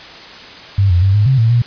sine tone with pitch steps, 98.6 / 88 / 97 / 104.2 / 132.9 / 113.5 / 119.4 Hz, G2 / F2 / G2 / G#2 / C3 / A#2 / A#2, +11 / +14 / -18 / +6 / +27 / -46 / +42 cents, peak -8 dBFS, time 0.78-1.62 s, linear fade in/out 5 ms, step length 120 ms, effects white hiss -34 dBFS RMS until 1.66 s + resampled to 11025 Hz

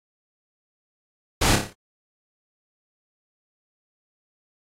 pink noise with echo, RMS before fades -19 dBFS, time 1.41-1.56 s, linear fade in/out 10 ms, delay 29 ms, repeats 6, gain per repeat -5 dB, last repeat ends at 1.734 s, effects low-pass 10000 Hz 12 dB/octave + AAC 48 kbps

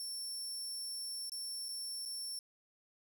25% pulse tone with dropouts, 5430 Hz, F8, 50 cents flat, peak -35 dBFS, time 0-2.39 s, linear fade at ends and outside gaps 1 ms, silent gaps 1.296-1.319 / 1.685-1.689 / 2.053-2.058 s, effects none

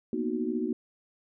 sine chord, B major seventh, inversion third, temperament equal, 233.1 / 246.9 / 311.1 / 370 Hz, A#3 / B3 / D#4 / F#4, 0 / 0 / 0 / 0 cents, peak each -33 dBFS, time 0.13-0.73 s, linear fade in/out 2 ms, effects none

